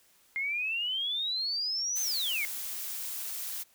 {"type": "exponential two-way sweep", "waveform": "sine", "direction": "up then down", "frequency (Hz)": [2108, 6272, 2108], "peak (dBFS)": -29, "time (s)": [0.36, 2.45], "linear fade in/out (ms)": 0, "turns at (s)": 2.02}
{"type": "noise", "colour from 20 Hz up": "blue", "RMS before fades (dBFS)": -37, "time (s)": [1.95, 3.64], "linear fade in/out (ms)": 20}
{"effects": ["white hiss -64 dBFS RMS until 3.74 s"]}